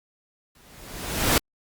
pink noise with exponential growth, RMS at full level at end -17 dBFS, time 0.55-1.38 s, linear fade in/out 2 ms, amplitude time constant 180 ms, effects Opus 48 kbps

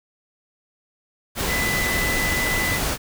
sine tone in noise, 2000 Hz, B6, 21 cents sharp, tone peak -23 dBFS, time 1.47-2.8 s, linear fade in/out 50 ms, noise pink, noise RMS -24 dBFS, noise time 1.35-2.98 s, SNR -2 dB, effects none

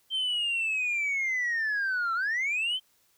sine linear two-way sweep, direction down then up, 3141 to 1325 to 3141 Hz, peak -24 dBFS, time 0.1-2.8 s, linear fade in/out 50 ms, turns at 2.14 s, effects tanh soft clip ceiling -24 dBFS + white hiss -67 dBFS RMS until 3.17 s

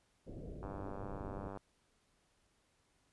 pink low-pass noise, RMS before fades -47 dBFS, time 0.26-1.49 s, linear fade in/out 20 ms, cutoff 600 Hz, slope 48 dB/octave
click train, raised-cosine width 1 ms, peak -32 dBFS, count 94, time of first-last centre 0.63-1.573 s, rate 98.6 Hz
effects pink hiss -75 dBFS RMS until 3.12 s + resampled to 24000 Hz

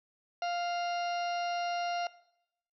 harmonic tone with a mistuned harmonic, 698.5 Hz, F5, in tune, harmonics 1 / 2 / 3 / 4 / 5 / 6 / 7 / 8, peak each -31 / -42 / -47 / -43 / -55 / -47 / -55 / -50 dBFS, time 0.42-2.07 s, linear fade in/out 2 ms, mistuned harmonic 5, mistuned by +95 cents, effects noise-tail reverb RT60 0.8 s tail -19 dB re dry

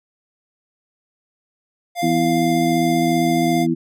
square tone with vibrato, 698.5 Hz, F5, in tune, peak -21 dBFS, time 1.95-3.67 s, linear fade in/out 50 ms, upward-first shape triangle, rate 15 Hz, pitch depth 15 cents each way
harmonic tone, 82.8 Hz, E2, 8 cents sharp, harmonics 2 / 3 / 4, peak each -22 / -20 / -19 dBFS, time 2.02-3.75 s, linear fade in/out 20 ms
effects none

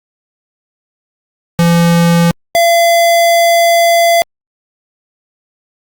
square tone pair in turn, 170 / 680 Hz, F3 / F5, -46 / -46 cents, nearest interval 2 octaves, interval 2400 cents, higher second, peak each -7 dBFS, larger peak neither, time 1.59-2.31 / 2.55-4.22 s, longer second, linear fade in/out 0 ms, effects Opus 48 kbps

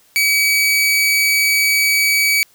sawtooth tone with amplitude modulation, 2277 Hz, C#7, 46 cents sharp, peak -8 dBFS, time 0.16-2.43 s, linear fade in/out 0 ms, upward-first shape sine, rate 205 Hz, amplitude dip 25%, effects white hiss -53 dBFS RMS until 2.54 s

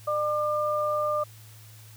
sine tone pair together, 600 / 1198.7 Hz, D5 / D6, +37 / +35 cents, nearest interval octave, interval 1198 cents, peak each -26 / -27 dBFS, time 0.07-1.24 s, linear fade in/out 10 ms, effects added 109 Hz sine -47 dBFS peak until 1.96 s + white hiss -53 dBFS RMS until 1.96 s

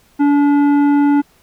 triangle tone with tanh clipping, 287.3 Hz, D4, 38 cents flat, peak -11 dBFS, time 0.19-1.22 s, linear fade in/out 20 ms, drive 15 dB, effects pink hiss -53 dBFS RMS until 1.42 s

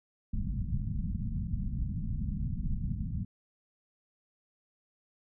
pink low-pass noise, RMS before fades -33 dBFS, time 0.33-3.25 s, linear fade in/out 5 ms, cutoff 220 Hz, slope 48 dB/octave, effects none

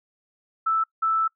sine tone bursts at uneven times, 1318.5 Hz, E6, in tune, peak -19 dBFS, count 2, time 0.66-0.84 / 1.02-1.28 s, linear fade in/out 10 ms, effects noise-tail reverb RT60 0.1 s tail -23 dB re dry

